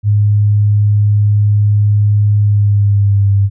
sine tone with pitch glide, 103.83 to 99.6 Hz, G#2 to G2, 0 to +28 cents, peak -7 dBFS, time 0.03-3.5 s, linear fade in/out 50 ms, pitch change -72 cents, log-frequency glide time 2.38-3.31 s, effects none

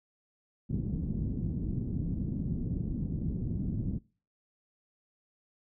white low-pass noise, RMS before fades -33 dBFS, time 0.69-3.99 s, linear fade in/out 20 ms, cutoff 230 Hz, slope 24 dB/octave, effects noise-tail reverb RT60 0.4 s tail -25 dB re dry

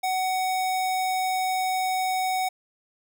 square tone, 748 Hz, F#5, 19 cents sharp, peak -24 dBFS, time 0.03-2.49 s, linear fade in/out 10 ms, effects 10-bit

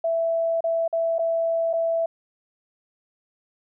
sine tone with dropouts, 662 Hz, E5, 7 cents sharp, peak -20 dBFS, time 0.04-2.06 s, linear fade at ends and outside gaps 5 ms, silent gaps 0.607-0.64 / 0.879-0.927 / 1.184-1.191 / 1.731-1.735 s, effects none

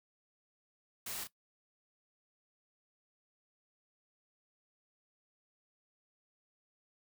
white noise with echo, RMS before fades -42 dBFS, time 1.06-1.24 s, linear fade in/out 5 ms, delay 33 ms, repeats 1, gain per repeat -5 dB, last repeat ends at 1.273 s, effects noise-tail reverb RT60 0.1 s tail -17 dB re dry

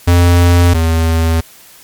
square tone pair in turn, 87.31 / 81.84 Hz, F2 / E2, 0 / -12 cents, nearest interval minor second, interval 112 cents, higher first, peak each -6 / -10 dBFS, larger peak first, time 0.07-0.74 / 0.74-1.41 s, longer neither, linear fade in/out 10 ms, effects white hiss -40 dBFS RMS until 1.83 s + MP3 96 kbps

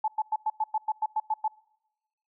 sine tone bursts, 866 Hz, A5, 28 cents flat, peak -23 dBFS, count 11, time 0.04-1.48 s, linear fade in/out 5 ms, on 40 ms, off 100 ms, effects noise-tail reverb RT60 1.0 s tail -26 dB re dry

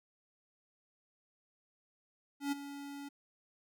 square tone with ADSR envelope, 282.6 Hz, C#4, 34 cents sharp, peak -31 dBFS, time 2.4-3.09 s, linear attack 120 ms, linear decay 17 ms, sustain -13 dB, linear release 11 ms, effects none

